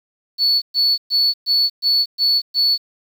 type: tone bursts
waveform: sine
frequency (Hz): 4435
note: C#8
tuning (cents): 0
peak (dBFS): -11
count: 7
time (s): 0.38-2.78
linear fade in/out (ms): 50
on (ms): 240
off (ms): 120
effects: tanh soft clip ceiling -10 dBFS + 7-bit